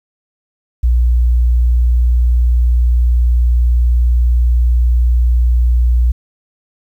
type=tone; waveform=sine; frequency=60.1 Hz; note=B1; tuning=46 cents flat; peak=-7 dBFS; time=0.83-6.12 s; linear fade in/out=10 ms; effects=tanh soft clip ceiling -4 dBFS + 8-bit